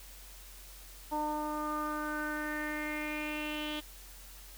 sawtooth tone with low-pass filter sweep, 302 Hz, D4, 48 cents sharp, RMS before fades -36 dBFS, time 1.11-3.81 s, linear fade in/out 20 ms, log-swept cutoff 880 to 3300 Hz, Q 6.3, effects added 45 Hz sine -51 dBFS peak until 4.57 s + white hiss -53 dBFS RMS until 4.57 s

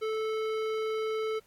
sine tone with hard clipping, 437.7 Hz, A4, 9 cents flat, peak -31 dBFS, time 0.01-1.4 s, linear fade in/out 20 ms, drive 15 dB, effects pink hiss -65 dBFS RMS until 1.46 s + AAC 64 kbps

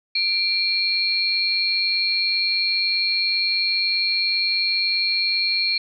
sine tone cluster, 2364 / 4159 / 4347 Hz, D7 / C8 / C#8, +11 / -11 / -35 cents, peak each -23 dBFS, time 0.15-5.78 s, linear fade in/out 5 ms, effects none

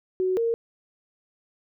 sine tone pair in turn, 371.8 / 461.7 Hz, F#4 / A#4, +8 / -17 cents, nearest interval major third, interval 375 cents, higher second, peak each -21 dBFS, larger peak neither, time 0.2-0.37 / 0.37-0.54 s, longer neither, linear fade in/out 0 ms, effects none

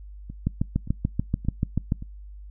two click trains, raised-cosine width 5 ms, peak -10 / -24 dBFS, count 11 / 4, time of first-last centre 0.47-1.921 / 0.3-2.024 s, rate 6.89 / 1.74 Hz, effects noise-tail reverb RT60 0.2 s tail -26 dB re dry + added 50 Hz sine -39 dBFS peak until 2.5 s

